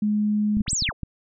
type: tone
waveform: sine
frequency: 210 Hz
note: G#3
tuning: 19 cents sharp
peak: -19 dBFS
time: 0.02-0.62 s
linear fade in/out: 5 ms
type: clicks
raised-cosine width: 5 ms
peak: -17 dBFS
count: 7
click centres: 0.57 / 0.607 / 0.681 / 0.731 / 0.823 / 0.89 / 1.033 s
type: linear two-way sweep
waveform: sine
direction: up then down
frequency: 293.7 to 8372 to 293.7 Hz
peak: -22 dBFS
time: 0.66-0.93 s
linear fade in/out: 50 ms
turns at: 0.72 s
effects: none